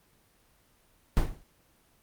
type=noise with exponential decay; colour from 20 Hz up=brown; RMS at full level=-19 dBFS; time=1.17-1.44 s; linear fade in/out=0 ms; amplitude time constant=58 ms; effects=pink hiss -65 dBFS RMS until 2.02 s + Opus 24 kbps